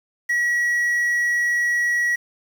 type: tone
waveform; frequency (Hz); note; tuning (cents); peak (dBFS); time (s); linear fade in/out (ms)
triangle; 1921; B6; -48; -16; 0.29-2.16; 10
effects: 7-bit